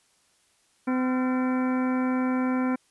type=harmonic tone with a mistuned harmonic; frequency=255.5 Hz; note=C4; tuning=41 cents flat; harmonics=1 / 2 / 3 / 4 / 5 / 6 / 7 / 8 / 9; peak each=-23 / -34 / -37 / -36 / -37 / -45 / -43 / -50 / -42 dBFS; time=0.87-2.76 s; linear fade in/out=10 ms; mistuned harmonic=5; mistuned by=+120 cents; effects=white hiss -65 dBFS RMS until 2.9 s + resampled to 24000 Hz